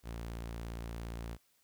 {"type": "tone", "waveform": "sawtooth", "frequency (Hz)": 57.3, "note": "A#1", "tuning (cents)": -29, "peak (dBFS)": -36, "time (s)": [0.03, 1.38], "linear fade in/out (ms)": 50, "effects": ["white hiss -72 dBFS RMS until 1.63 s"]}